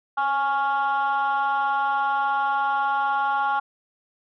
sine chord, Db major, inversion second, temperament equal with one note detuned, 830.6 / 1105.5 / 1396.9 Hz, Ab5 / Db6 / F6, 0 / -5 / 0 cents, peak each -21 / -25 / -25 dBFS, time 0.17-3.6 s, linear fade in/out 10 ms, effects tanh soft clip ceiling -16 dBFS

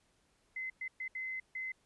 sine tone bursts at uneven times, 2051 Hz, C7, 35 cents flat, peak -37 dBFS, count 5, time 0.56-0.7 / 0.81-0.88 / 1-1.08 / 1.15-1.4 / 1.55-1.72 s, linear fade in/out 5 ms, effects pink hiss -73 dBFS RMS until 1.85 s + resampled to 24000 Hz

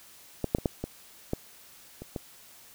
clicks, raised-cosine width 2 ms, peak -14 / -9 / -21 / -11 / -18 / -14 / -26 / -19 dBFS, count 8, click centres 0.443 / 0.549 / 0.585 / 0.658 / 0.84 / 1.334 / 2.02 / 2.162 s, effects white hiss -53 dBFS RMS until 2.74 s

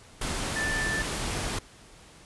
sine tone in noise, 1764 Hz, A6, 4 cents sharp, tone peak -28 dBFS, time 0.56-1.02 s, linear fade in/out 5 ms, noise pink, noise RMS -31 dBFS, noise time 0.21-1.59 s, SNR 0 dB, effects pink hiss -52 dBFS RMS until 2.25 s + resampled to 24000 Hz

